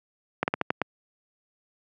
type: slowing click train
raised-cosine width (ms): 0.5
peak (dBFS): -8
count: 6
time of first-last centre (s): 0.43-0.817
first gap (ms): 49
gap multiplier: 1.23
effects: high-pass 150 Hz 12 dB/octave